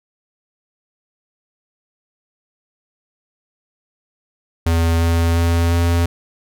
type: tone with pitch steps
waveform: square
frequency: 83.1 / 83.82 / 84.55 / 85.29 Hz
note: E2 / E2 / E2 / F2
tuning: +15 / +29 / +44 / -40 cents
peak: -14 dBFS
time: 4.66-6.06 s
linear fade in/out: 5 ms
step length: 350 ms
effects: none